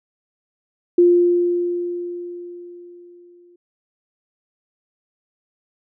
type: tone with exponential decay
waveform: sine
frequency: 350.4 Hz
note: F4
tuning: 6 cents sharp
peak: -8 dBFS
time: 0.98-3.56 s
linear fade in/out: 5 ms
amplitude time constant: 560 ms
effects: none